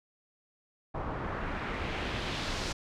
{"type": "noise with low-pass filter sweep", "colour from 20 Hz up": "pink", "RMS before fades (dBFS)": -35, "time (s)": [0.94, 2.73], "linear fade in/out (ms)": 10, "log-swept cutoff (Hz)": [1000, 5700], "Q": 1.3, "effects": []}